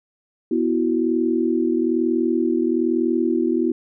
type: chord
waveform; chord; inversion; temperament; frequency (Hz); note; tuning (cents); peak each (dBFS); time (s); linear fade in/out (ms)
sine; B suspended fourth; none; just; 246.9 / 329.3 / 370.4; B3 / E4 / F#4; 0 / -2 / +2; -22 / -20 / -23; 0.51-3.72; 5
effects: none